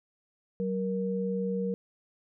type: tone pair together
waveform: sine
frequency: 189.32 / 470.5 Hz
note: F#3 / A#4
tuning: +40 / +16 cents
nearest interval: octave + major third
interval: 1576 cents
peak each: -30 / -31 dBFS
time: 0.6-1.74 s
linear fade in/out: 0 ms
effects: none